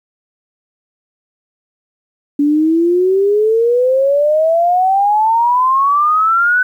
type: exponential sweep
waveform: sine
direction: up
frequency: 285 to 1511 Hz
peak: -9 dBFS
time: 2.39-6.63 s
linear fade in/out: 5 ms
effects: 8-bit